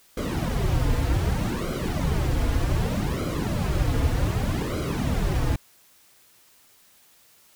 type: noise with flanger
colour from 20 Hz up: brown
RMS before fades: -24 dBFS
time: 0.17-5.56 s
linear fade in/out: 5 ms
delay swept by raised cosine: 1.1 to 5.3 ms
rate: 0.65 Hz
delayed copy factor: -0.85
effects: white hiss -57 dBFS RMS until 7.55 s